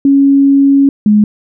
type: tone pair in turn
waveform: sine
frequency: 277 / 209.9 Hz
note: C#4 / G#3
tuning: -1 / +19 cents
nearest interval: perfect fourth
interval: 480 cents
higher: first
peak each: -4 dBFS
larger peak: neither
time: 0.05-0.89 / 1.06-1.24 s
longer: first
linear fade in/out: 2 ms
effects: none